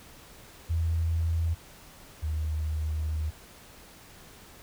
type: tone pair in turn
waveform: sine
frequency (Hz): 82.41 / 77.52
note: E2 / D#2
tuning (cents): 0 / -6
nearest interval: minor second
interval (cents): 106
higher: first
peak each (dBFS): -24 / -27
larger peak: first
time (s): 0.69-1.55 / 2.22-3.31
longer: second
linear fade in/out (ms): 20
effects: pink hiss -51 dBFS RMS until 4.62 s